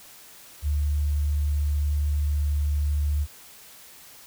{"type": "tone", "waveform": "sine", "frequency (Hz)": 73.42, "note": "D2", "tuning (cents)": 0, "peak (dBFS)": -21, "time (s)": [0.62, 3.27], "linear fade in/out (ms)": 50, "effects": ["white hiss -48 dBFS RMS until 4.26 s"]}